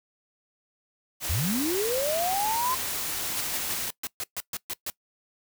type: noise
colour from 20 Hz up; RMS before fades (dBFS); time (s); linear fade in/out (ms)
white; -31; 1.2-3.9; 50
type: linear sweep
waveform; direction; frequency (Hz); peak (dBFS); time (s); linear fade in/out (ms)
sine; up; 61.74 to 1046.5; -25; 1.29-2.75; 10
type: noise bursts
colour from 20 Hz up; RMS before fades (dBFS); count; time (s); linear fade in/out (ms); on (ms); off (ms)
white; -32; 10; 3.37-4.9; 0; 36; 130
effects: noise-tail reverb RT60 0.1 s tail -21 dB re dry